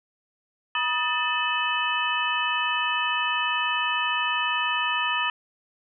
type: tone cluster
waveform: sine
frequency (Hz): 965 / 1253 / 1774 / 2588 / 2999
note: B5 / D#6 / A6 / E7 / F#7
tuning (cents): -40 / +12 / +14 / -32 / +23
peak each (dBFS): -29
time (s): 0.75-5.3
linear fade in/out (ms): 2
effects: none